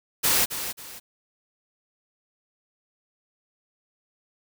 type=noise with echo; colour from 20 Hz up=white; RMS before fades=-21 dBFS; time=0.23-0.46 s; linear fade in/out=20 ms; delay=270 ms; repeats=2; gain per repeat=-10 dB; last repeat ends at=1 s; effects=none